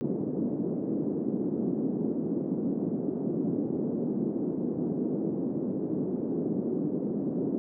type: band-pass noise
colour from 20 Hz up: white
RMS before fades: -30 dBFS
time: 0.01-7.58 s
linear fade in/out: 0 ms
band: 180 to 350 Hz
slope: 24 dB/octave
effects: none